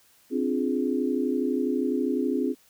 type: chord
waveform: sine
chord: D half-diminished seventh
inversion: third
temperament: equal with one note detuned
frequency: 261.6 / 293.7 / 349.2 / 417.7 Hz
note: C4 / D4 / F4 / Ab4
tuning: 0 / 0 / 0 / +10 cents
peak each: -26 / -30 / -30 / -30 dBFS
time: 0.3-2.55 s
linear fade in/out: 50 ms
effects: white hiss -60 dBFS RMS until 2.69 s